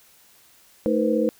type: tone cluster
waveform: sine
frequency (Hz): 220.1 / 313.8 / 478.2 / 514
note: A3 / D#4 / A#4 / C5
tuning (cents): +1 / +15 / +44 / -31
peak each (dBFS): -24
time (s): 0.86-1.29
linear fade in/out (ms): 0
effects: white hiss -55 dBFS RMS until 1.39 s